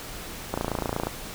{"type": "click train", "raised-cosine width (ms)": 1, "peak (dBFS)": -12, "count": 16, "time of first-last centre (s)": [0.54, 1.07], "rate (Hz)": 28.3, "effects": ["pink hiss -38 dBFS RMS until 1.34 s"]}